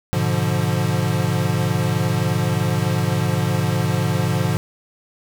square chord, G# diminished seventh, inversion none, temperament equal, 103.83 / 123.47 / 146.83 / 174.61 Hz, G#2 / B2 / D3 / F3, 0 / 0 / 0 / 0 cents, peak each -24 dBFS, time 0.13-4.57 s, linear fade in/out 0 ms, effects none

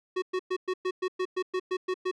square tone bursts, 370 Hz, F#4, in tune, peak -27 dBFS, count 12, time 0.16-2.114 s, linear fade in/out 10 ms, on 62 ms, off 110 ms, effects low-pass 4000 Hz 12 dB/octave

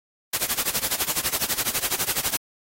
white noise with tremolo, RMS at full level -22 dBFS, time 0.33-2.37 s, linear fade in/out 5 ms, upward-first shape sine, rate 12 Hz, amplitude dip 90%, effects AAC 48 kbps

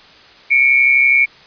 sine tone pair together, 2217 / 2349 Hz, C#7 / D7, 0 / 0 cents, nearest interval minor second, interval 100 cents, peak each -11 / -12 dBFS, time 0.5-1.26 s, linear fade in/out 20 ms, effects white hiss -43 dBFS RMS until 1.46 s + resampled to 11025 Hz

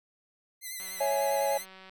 5% pulse tone with vibrato, 2041 Hz, C7, 44 cents flat, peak -27 dBFS, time 0.61-1.66 s, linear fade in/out 50 ms, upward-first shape triangle, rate 10 Hz, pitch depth 61 cents each way
click train, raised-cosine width 0.3 ms, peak -34 dBFS, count 208, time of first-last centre 0.8-1.895 s, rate 189 Hz
triangle chord, C# minor, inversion none, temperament equal with one note detuned, 554.4 / 659.3 / 835.4 Hz, C#5 / E5 / G#5, 0 / 0 / +10 cents, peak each -26 / -31 / -28 dBFS, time 1-1.58 s, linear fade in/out 10 ms
effects none

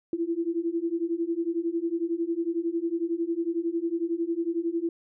sine beating tone pair, 330 / 341 Hz, E4 / F4, +2 / -41 cents, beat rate 11 Hz, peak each -29 / -28 dBFS, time 0.13-4.89 s, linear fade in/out 2 ms, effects none

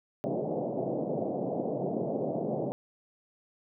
white band-pass noise, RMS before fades -32 dBFS, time 0.24-2.72 s, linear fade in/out 0 ms, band 130 to 690 Hz, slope 48 dB/octave, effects none

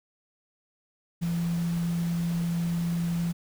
sine tone in noise, 170 Hz, F3, 46 cents flat, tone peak -25 dBFS, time 1.21-3.33 s, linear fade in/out 20 ms, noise pink, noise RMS -43 dBFS, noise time 1.21-3.33 s, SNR +15 dB, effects none

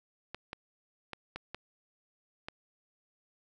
clicks, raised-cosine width 0.3 ms, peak -23 dBFS, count 6, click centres 0.346 / 0.531 / 1.133 / 1.36 / 1.546 / 2.485 s, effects none

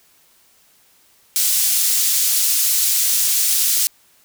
pink high-pass noise, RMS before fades -17 dBFS, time 1.36-3.87 s, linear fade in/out 0 ms, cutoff 6100 Hz, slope 12 dB/octave, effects white hiss -55 dBFS RMS until 4.24 s

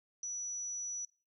sine tone, 5900 Hz, F#8, 6 cents flat, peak -37 dBFS, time 0.23-1.05 s, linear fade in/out 2 ms, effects noise-tail reverb RT60 0.3 s tail -18 dB re dry

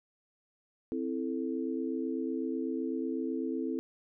sine chord, A minor, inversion first, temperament equal, 261.6 / 329.6 / 440 Hz, C4 / E4 / A4, 0 / 0 / 0 cents, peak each -34 / -35 / -38 dBFS, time 0.92-3.79 s, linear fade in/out 0 ms, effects none

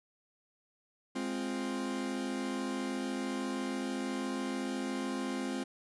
40% pulse chord, F minor, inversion first, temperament equal, 207.7 / 261.6 / 349.2 Hz, Ab3 / C4 / F4, 0 / 0 / 0 cents, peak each -39 / -35 / -40 dBFS, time 1.15-5.64 s, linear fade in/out 10 ms, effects resampled to 24000 Hz

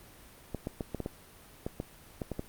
clicks, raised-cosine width 2 ms, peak -20 dBFS, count 11, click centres 0.547 / 0.671 / 0.808 / 0.947 / 1.003 / 1.061 / 1.665 / 1.801 / 2.218 / 2.317 / 2.394 s, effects pink hiss -54 dBFS RMS until 2.48 s + Opus 32 kbps

